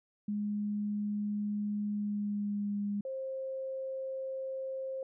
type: tone with pitch glide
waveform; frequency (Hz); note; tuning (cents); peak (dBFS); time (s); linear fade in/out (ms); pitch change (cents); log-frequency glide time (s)
sine; 207.4 to 203.8; G#3 to G#3; -2 to -32; -31; 0.28-3.01; 5; -30; 1.91-2.78
type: tone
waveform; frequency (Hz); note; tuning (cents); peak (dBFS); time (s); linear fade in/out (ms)
sine; 530; C5; +22; -35; 3.05-5.03; 2
effects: none